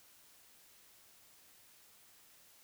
silence, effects white hiss -63 dBFS RMS until 2.63 s

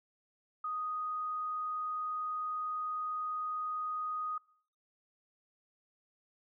sine tone, 1244.5 Hz, D#6, in tune, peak -34 dBFS, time 0.64-4.38 s, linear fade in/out 5 ms, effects noise-tail reverb RT60 0.6 s tail -24 dB re dry

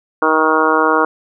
harmonic tone, 157.6 Hz, D#3, 23 cents sharp, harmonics 2 / 3 / 4 / 5 / 6 / 7 / 8 / 9, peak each -19 / -17 / -22 / -22 / -19 / -17 / -20 / -18 dBFS, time 0.22-1.05 s, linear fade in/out 2 ms, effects none

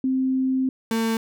sine / 35% pulse tone pair in turn, 261.6 / 225.4 Hz, C4 / A3, 0 / +42 cents, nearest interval minor third, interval 258 cents, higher first, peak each -19 dBFS, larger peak neither, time 0.04-0.69 / 0.91-1.17 s, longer first, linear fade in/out 2 ms, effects none

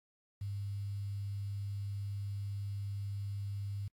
sine tone with quantisation, 100.3 Hz, G2, 40 cents sharp, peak -36 dBFS, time 0.41-3.88 s, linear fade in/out 5 ms, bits 10, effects AAC 64 kbps

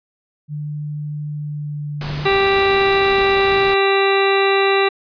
sine tone with pitch glide, 148.9 to 147.02 Hz, D3 to D3, +24 to +2 cents, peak -23 dBFS, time 0.48-2.3 s, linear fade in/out 50 ms, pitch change -22 cents, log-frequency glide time 1.31-1.95 s
pink noise, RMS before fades -29 dBFS, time 2.01-3.74 s, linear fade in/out 2 ms
harmonic tone, 392 Hz, G4, in tune, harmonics 1 / 2 / 3 / 4 / 5 / 6 / 7 / 9 / 10, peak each -15 / -21 / -22 / -29 / -23 / -26 / -24 / -34 / -25 dBFS, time 2.25-4.89 s, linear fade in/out 10 ms
effects resampled to 11025 Hz

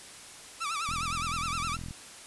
sawtooth tone with vibrato, 1244.5 Hz, D#6, in tune, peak -27 dBFS, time 0.6-1.77 s, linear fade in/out 20 ms, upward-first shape sine, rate 9.7 Hz, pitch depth 150 cents each way
click train, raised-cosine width 5 ms, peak -28 dBFS, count 44, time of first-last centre 0.89-1.909 s, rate 42.2 Hz
effects white hiss -47 dBFS RMS until 2.26 s + resampled to 24000 Hz

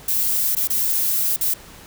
violet noise with dropouts, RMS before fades -20 dBFS, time 0.08-1.54 s, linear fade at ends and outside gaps 5 ms, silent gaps 0.551-0.566 / 0.674-0.7 / 1.363-1.409 s, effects pink hiss -43 dBFS RMS until 1.86 s

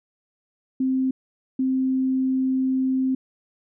sine tone bursts at uneven times, 261.6 Hz, C4, in tune, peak -19 dBFS, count 2, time 0.8-1.11 / 1.59-3.15 s, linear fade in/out 5 ms, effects none

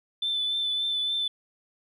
sine tone with vibrato, 3520 Hz, A7, in tune, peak -24 dBFS, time 0.22-1.28 s, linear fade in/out 5 ms, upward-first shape triangle, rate 3.5 Hz, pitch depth 24 cents each way, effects tanh soft clip ceiling -20 dBFS

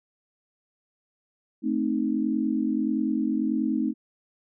sine chord, A diminished, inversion none, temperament equal, 220 / 261.6 / 311.1 Hz, A3 / C4 / Eb4, 0 / 0 / 0 cents, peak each -27 dBFS, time 1.62-3.94 s, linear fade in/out 50 ms, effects none

